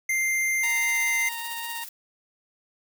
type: tone with pitch glide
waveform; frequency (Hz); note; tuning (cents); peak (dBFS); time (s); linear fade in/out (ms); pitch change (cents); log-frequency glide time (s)
square; 2095 to 2083; C7 to C7; +2 to -8; -23; 0.09-1.29; 5; -10; 0.58-1.18
type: tone with vibrato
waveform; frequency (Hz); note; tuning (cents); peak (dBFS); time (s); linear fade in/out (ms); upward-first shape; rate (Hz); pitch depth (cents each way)
15% pulse; 930; A#5; -4; -26; 0.63-1.84; 5; triangle; 5; 8
type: noise with tremolo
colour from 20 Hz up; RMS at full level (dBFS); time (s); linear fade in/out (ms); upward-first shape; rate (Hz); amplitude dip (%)
blue; -36; 0.63-1.89; 5; sine; 16; 55
effects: none